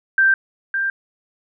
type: tone pair in turn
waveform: sine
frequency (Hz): 1568 / 1583.5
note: G6 / G6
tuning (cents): 0 / +17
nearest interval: unison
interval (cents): 17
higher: second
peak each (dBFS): -11 / -18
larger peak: first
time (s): 0.18-0.34 / 0.74-0.9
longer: neither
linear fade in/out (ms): 2
effects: none